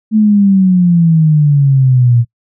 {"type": "exponential sweep", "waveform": "sine", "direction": "down", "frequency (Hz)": [220, 116.54], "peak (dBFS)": -5, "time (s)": [0.11, 2.25], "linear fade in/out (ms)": 50, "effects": ["noise-tail reverb RT60 0.1 s tail -25 dB re dry"]}